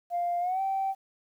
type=tone with pitch glide; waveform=sine; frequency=698.5 to 775 Hz; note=F5 to G5; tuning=0 to -20 cents; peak=-25 dBFS; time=0.1-0.95 s; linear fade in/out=50 ms; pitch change=+180 cents; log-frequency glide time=0.4-0.61 s; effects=tanh soft clip ceiling -22 dBFS + 10-bit